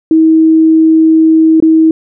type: tone with dropouts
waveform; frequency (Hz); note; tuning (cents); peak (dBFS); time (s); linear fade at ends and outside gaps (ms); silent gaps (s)
sine; 320; D#4; +49; -3; 0.11-1.91; 2; 1.602-1.624
effects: none